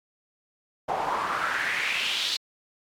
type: noise with band-pass filter sweep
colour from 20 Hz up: pink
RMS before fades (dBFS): -28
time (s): 0.88-2.37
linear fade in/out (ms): 10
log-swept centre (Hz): 730 to 4100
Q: 3.8
effects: AAC 64 kbps